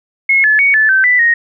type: tone with pitch steps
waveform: sine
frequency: 2171 / 1723 / 2235 / 1742 / 1547 / 1984 / 1868 Hz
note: C#7 / A6 / C#7 / A6 / G6 / B6 / A#6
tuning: -37 / -37 / +14 / -18 / -23 / +7 / +3 cents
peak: -7 dBFS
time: 0.29-1.34 s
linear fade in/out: 5 ms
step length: 150 ms
effects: none